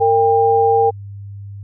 sine tone pair together, 457.6 / 796.9 Hz, A#4 / G5, -32 / +28 cents, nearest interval minor seventh, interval 960 cents, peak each -13 dBFS, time 0-0.91 s, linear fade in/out 20 ms, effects added 100 Hz sine -29 dBFS peak until 1.63 s

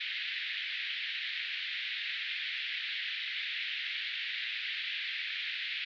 pink band-pass noise, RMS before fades -37 dBFS, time 0-5.85 s, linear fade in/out 10 ms, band 1800 to 3900 Hz, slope 48 dB/octave, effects none

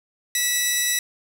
10% pulse tone pair together, 1953 / 2607 Hz, B6 / E7, -20 / -20 cents, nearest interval perfect fourth, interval 500 cents, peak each -11 / -22 dBFS, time 0.35-0.99 s, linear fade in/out 2 ms, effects 7-bit

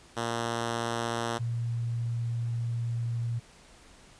5% pulse / sine tone pair in turn, 116.54 / 117.28 Hz, A#2 / A#2, 0 / +11 cents, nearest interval unison, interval 11 cents, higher second, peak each -18 / -28 dBFS, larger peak first, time 0.16-1.39 / 1.39-3.4 s, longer second, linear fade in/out 20 ms, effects pink hiss -55 dBFS RMS until 4.19 s + resampled to 22050 Hz

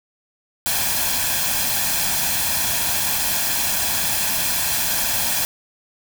white noise with comb filter, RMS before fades -21 dBFS, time 0.66-5.45 s, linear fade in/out 0 ms, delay 1.2 ms, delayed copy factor +0.6, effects none

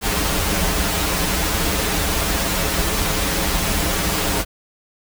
pink noise with comb filter, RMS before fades -20 dBFS, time 0.01-4.45 s, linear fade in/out 50 ms, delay 8.2 ms, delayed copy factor -0.95, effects none

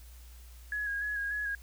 sine tone with vibrato, 1661.2 Hz, G#6, in tune, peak -31 dBFS, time 0.72-1.55 s, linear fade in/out 2 ms, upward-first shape square, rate 3.4 Hz, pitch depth 26 cents each way, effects added 60 Hz sine -48 dBFS peak until 1.62 s + white hiss -59 dBFS RMS until 1.62 s

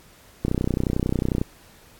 click train, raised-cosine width 3 ms, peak -9 dBFS, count 31, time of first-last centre 0.45-1.415 s, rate 31.1 Hz, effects pink hiss -52 dBFS RMS until 1.99 s + AAC 64 kbps

